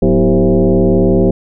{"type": "tone with frequency modulation", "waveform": "sine", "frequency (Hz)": 103.5, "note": "G#2", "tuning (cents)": -5, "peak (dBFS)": -7, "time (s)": [0.02, 1.31], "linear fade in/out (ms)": 5, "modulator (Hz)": 142, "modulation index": 3, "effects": []}